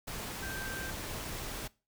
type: tone in noise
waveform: sine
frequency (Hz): 1568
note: G6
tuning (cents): 0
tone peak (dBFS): -40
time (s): 0.42-0.91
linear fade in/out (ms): 10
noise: pink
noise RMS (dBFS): -40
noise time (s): 0.07-1.68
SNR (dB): -3
effects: noise-tail reverb RT60 0.3 s tail -21 dB re dry